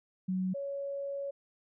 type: tone pair in turn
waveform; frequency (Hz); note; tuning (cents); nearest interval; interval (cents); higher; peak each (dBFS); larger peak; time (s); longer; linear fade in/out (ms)
sine; 186 / 558.5; F#3 / C#5; +9 / +13; octave + perfect fifth; 1904; second; -29 / -34; first; 0.28-0.54 / 0.54-1.31; second; 10
effects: none